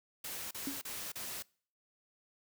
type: noise bursts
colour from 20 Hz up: white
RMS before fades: -42 dBFS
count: 4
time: 0.24-1.425 s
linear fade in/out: 5 ms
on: 270 ms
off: 35 ms
type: tone with exponential decay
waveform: sine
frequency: 277.3 Hz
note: C#4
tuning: 1 cent sharp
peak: -32 dBFS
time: 0.67-0.83 s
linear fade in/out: 2 ms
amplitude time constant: 33 ms
effects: noise-tail reverb RT60 0.5 s tail -25 dB re dry